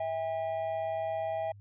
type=tone pair together; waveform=triangle; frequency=650 / 807.5 Hz; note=E5 / G#5; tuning=-24 / -49 cents; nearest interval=major third; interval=375 cents; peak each=-30 / -34 dBFS; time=0-1.52 s; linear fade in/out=5 ms; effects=added 101 Hz sine -49 dBFS peak until 1.6 s + resampled to 8000 Hz